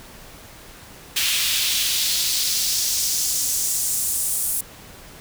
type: noise with high-pass filter sweep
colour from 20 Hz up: pink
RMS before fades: -22 dBFS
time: 1.16-4.61 s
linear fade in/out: 5 ms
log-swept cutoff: 2800 to 9800 Hz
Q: 1.7
effects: pink hiss -43 dBFS RMS until 5.2 s